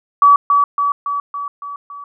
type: tone with echo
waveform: sine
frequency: 1143 Hz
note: D6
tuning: 47 cents flat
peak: -5 dBFS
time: 0.22-0.36 s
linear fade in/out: 2 ms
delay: 280 ms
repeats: 6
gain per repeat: -4 dB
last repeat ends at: 2.04 s
effects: none